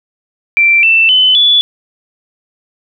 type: tone with pitch steps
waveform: sine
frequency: 2349 / 2667 / 3029 / 3439 Hz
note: D7 / E7 / F#7 / A7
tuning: 0 / +20 / +40 / -40 cents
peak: -5 dBFS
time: 0.57-1.61 s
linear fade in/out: 0 ms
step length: 260 ms
effects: none